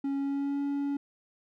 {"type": "tone with pitch glide", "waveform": "triangle", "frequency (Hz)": [276.7, 282.4], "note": ["C#4", "C#4"], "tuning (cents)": [-3, 32], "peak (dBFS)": -26, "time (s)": [0.04, 0.97], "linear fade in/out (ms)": 5, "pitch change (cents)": 35, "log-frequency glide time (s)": [0.16, 0.61], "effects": []}